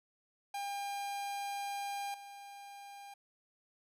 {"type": "tone with level steps", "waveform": "45% pulse", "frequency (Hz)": 803, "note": "G5", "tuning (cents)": 41, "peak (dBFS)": [-37, -48], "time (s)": [0.54, 3.14], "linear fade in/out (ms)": 5, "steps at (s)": 2.14, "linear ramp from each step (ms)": 2, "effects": ["resampled to 32000 Hz", "13-bit"]}